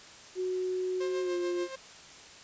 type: tone with pitch glide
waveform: sine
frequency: 368.9 to 352.2 Hz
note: F#4 to F4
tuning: -5 to +15 cents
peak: -29 dBFS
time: 0.35-1.68 s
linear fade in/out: 50 ms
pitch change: -80 cents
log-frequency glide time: 1.21-1.35 s
type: tone with tremolo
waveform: sawtooth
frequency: 530 Hz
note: C5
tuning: 22 cents sharp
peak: -32 dBFS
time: 1-1.76 s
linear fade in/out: 10 ms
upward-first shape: sine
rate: 6.9 Hz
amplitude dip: 60%
effects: white hiss -50 dBFS RMS until 2.43 s + resampled to 16000 Hz